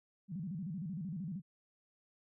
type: tone with vibrato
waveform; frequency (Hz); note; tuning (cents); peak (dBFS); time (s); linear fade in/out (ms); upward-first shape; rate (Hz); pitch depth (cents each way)
sine; 174.9; F3; +3; -38; 0.28-1.42; 50; square; 13; 200
effects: none